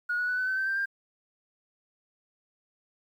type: tone with pitch steps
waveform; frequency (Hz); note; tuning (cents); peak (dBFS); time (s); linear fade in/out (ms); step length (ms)
sine; 1447 / 1467.2 / 1487.7 / 1508.4 / 1529.5 / 1550.9 / 1572.5 / 1594.5; F#6 / F#6 / F#6 / F#6 / G6 / G6 / G6 / G6; -39 / -15 / +9 / +33 / -43 / -19 / +5 / +29; -25; 0.09-0.858; 10; 96
effects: tanh soft clip ceiling -22 dBFS + 10-bit